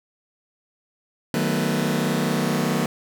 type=chord; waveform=sawtooth; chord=B dominant seventh; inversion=first; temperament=just; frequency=154.34 / 185.21 / 222.2 / 246.9 Hz; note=D#3 / F#3 / A3 / B3; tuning=-14 / +2 / +17 / 0 cents; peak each=-22 dBFS; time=1.34-2.86 s; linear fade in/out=2 ms; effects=none